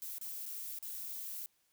violet noise with dropouts, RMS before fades -43 dBFS, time 0.02-1.46 s, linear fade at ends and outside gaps 0 ms, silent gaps 0.183-0.213 / 0.456-0.462 / 0.788-0.827 s, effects white hiss -75 dBFS RMS until 1.72 s

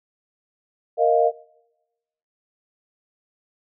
sine chord, Bb suspended fourth, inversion none, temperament equal, 466.2 / 622.3 / 698.5 Hz, Bb4 / Eb5 / F5, 0 / 0 / 0 cents, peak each -19 dBFS, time 0.97-1.32 s, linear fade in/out 50 ms, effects noise-tail reverb RT60 1.0 s tail -24 dB re dry

